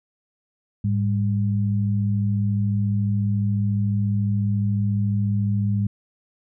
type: tone pair together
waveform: sine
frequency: 105.85 / 200 Hz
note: G#2 / G3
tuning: +33 / +35 cents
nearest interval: major seventh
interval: 1102 cents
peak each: -20 / -24 dBFS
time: 0.84-5.87 s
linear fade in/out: 5 ms
effects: none